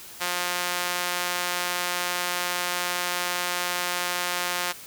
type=tone with high-pass filter; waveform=sawtooth; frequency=177.5 Hz; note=F3; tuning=28 cents sharp; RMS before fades=-28 dBFS; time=0.2-4.73 s; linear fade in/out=20 ms; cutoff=990 Hz; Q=0.58; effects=white hiss -43 dBFS RMS until 4.86 s